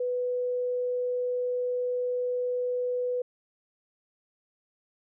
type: tone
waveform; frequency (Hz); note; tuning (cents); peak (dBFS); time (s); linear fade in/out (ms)
sine; 495.4; B4; +5; -26; 0-3.22; 5
effects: none